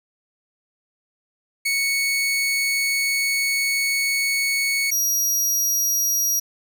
sawtooth tone pair in turn, 2217 / 5740 Hz, C#7 / F8, 0 / +47 cents, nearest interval octave + major third, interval 1647 cents, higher second, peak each -16 dBFS, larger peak neither, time 1.65-4.91 / 4.91-6.4 s, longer first, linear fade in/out 10 ms, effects none

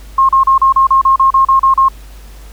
sine tone bursts, 1072 Hz, C6, 42 cents sharp, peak -5 dBFS, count 12, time 0.18-1.885 s, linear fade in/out 5 ms, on 110 ms, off 35 ms, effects added 50 Hz sine -31 dBFS peak until 2.52 s + pink hiss -42 dBFS RMS until 2.52 s

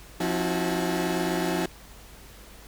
30% pulse tone cluster, 176.2 / 267.3 / 323.5 / 370.9 / 862 Hz, F3 / C4 / E4 / F#4 / A5, +16 / +37 / -32 / +4 / -36 cents, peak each -27 / -31 / -27 / -28 / -34 dBFS, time 0.2-1.66 s, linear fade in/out 5 ms, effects added 50 Hz sine -49 dBFS peak until 2.67 s + pink hiss -49 dBFS RMS until 2.67 s

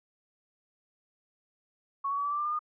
sine tone with pitch steps, 1108.7 / 1124.2 / 1139.9 / 1155.8 / 1171.9 / 1188.3 / 1204.9 / 1221.7 Hz, C#6 / C#6 / C#6 / D6 / D6 / D6 / D6 / D#6, 0 / +24 / +48 / -28 / -4 / +20 / +44 / -32 cents, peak -28 dBFS, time 2.04-2.592 s, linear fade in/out 10 ms, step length 69 ms, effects none

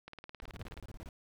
click train, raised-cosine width 0.3 ms, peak -30 dBFS, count 14, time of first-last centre 0.08-0.775 s, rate 18.7 Hz
brown noise bursts, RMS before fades -46 dBFS, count 12, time 0.42-1.089 s, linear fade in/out 0 ms, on 31 ms, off 27 ms
triangle tone with exponential growth, 99.8 Hz, G2, 32 cents sharp, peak -40 dBFS, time 0.5-0.63 s, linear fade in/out 5 ms, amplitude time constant 28 ms
effects none

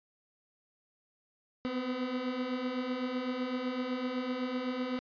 30% pulse beating tone pair, 246.9 / 254.8 Hz, B3 / C4, 0 / -46 cents, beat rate 7.9 Hz, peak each -36 / -31 dBFS, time 1.65-4.99 s, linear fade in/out 0 ms, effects resampled to 11025 Hz

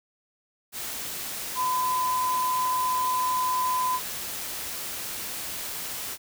sine tone in noise, 1011 Hz, B5, 40 cents sharp, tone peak -23 dBFS, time 1.55-4 s, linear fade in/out 50 ms, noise white, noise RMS -34 dBFS, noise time 0.72-6.18 s, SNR +8 dB, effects none

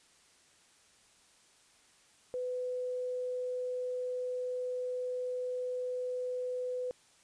sine tone, 501 Hz, B4, 25 cents sharp, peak -33 dBFS, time 2.34-6.91 s, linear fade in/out 0 ms, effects white hiss -64 dBFS RMS until 7.23 s + resampled to 22050 Hz

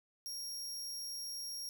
sawtooth tone, 5588 Hz, F8, in tune, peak -38 dBFS, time 0.26-1.69 s, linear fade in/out 0 ms, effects none

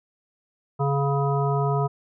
harmonic tone, 140 Hz, C#3, 18 cents sharp, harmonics 1 / 3 / 5 / 7 / 9, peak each -22 / -27 / -29 / -30 / -32 dBFS, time 0.79-1.88 s, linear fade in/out 20 ms, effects none

